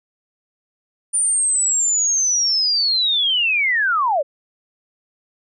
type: linear sweep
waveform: sine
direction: down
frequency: 9290 to 524 Hz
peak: -15 dBFS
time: 1.13-4.23 s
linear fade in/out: 20 ms
effects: none